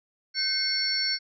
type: tone cluster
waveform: sine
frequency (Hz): 1538 / 2153 / 4429 / 5460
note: G6 / C7 / C#8 / F8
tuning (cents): -33 / +49 / -2 / -40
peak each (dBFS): -35 / -33 / -26 / -30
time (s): 0.34-1.19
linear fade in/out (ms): 50
effects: none